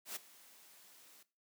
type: noise with ADSR envelope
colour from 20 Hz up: white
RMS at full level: -41 dBFS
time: 0.05-1.23 s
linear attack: 110 ms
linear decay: 14 ms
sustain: -20 dB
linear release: 6 ms
effects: noise-tail reverb RT60 0.3 s tail -17 dB re dry + high-pass 200 Hz 12 dB/octave